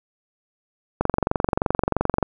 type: click train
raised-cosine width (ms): 1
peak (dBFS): -5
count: 29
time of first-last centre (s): 1.01-2.227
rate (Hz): 23
effects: none